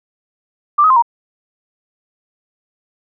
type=tone with pitch steps; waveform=sine; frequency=1179 / 1264 / 1046 / 941 Hz; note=D6 / D#6 / C6 / A#5; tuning=+6 / +27 / -1 / +16 cents; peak=-7 dBFS; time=0.78-1.024 s; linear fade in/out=10 ms; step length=61 ms; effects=none